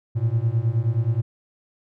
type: beating tone pair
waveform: triangle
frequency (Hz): 110 / 119.5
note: A2 / A#2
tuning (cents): 0 / +43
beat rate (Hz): 9.5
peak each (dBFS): -20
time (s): 0.15-1.22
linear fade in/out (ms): 20
effects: none